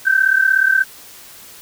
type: tone pair together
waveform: sine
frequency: 1533.3 / 1570 Hz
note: G6 / G6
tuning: -39 / +2 cents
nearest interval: unison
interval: 41 cents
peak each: -14 dBFS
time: 0.05-0.84 s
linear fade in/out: 20 ms
effects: white hiss -40 dBFS RMS until 1.61 s